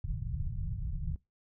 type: low-pass noise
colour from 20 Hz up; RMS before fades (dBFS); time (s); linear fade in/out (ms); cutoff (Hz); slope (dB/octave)
pink; -35; 0.04-1.16; 2; 170; 96
effects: noise-tail reverb RT60 0.2 s tail -21 dB re dry